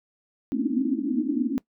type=band-pass noise; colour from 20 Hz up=white; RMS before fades=-25 dBFS; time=0.52-1.58 s; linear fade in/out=0 ms; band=230 to 310 Hz; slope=96 dB/octave; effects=noise-tail reverb RT60 0.1 s tail -20 dB re dry